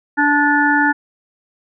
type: harmonic tone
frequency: 291.3 Hz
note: D4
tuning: 14 cents flat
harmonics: 1 / 3 / 5 / 6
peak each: -17 / -17 / -17 / -17 dBFS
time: 0.17-0.93 s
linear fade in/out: 20 ms
effects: none